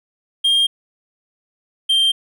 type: tone pair in turn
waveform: triangle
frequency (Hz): 3212 / 3164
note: G7 / G7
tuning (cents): +41 / +15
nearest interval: unison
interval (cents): 26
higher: first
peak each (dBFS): -11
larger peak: neither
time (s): 0.44-0.67 / 1.89-2.12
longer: neither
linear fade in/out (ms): 10
effects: none